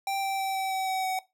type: tone with pitch steps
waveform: square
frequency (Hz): 784 / 778.6 / 773.2 / 767.9 / 762.6 / 757.3 / 752.1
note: G5 / G5 / G5 / G5 / G5 / F#5 / F#5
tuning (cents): 0 / -12 / -24 / -36 / -48 / +40 / +28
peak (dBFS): -28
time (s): 0.07-1.19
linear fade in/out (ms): 2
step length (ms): 160
effects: noise-tail reverb RT60 0.2 s tail -18 dB re dry